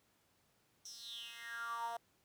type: tone with high-pass filter sweep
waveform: 10% pulse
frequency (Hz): 233.1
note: A#3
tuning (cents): 0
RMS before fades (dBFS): -45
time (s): 0.85-1.97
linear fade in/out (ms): 5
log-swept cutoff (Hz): 5900 to 730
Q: 8
effects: pink hiss -74 dBFS RMS until 2.24 s + high-pass 80 Hz 12 dB/octave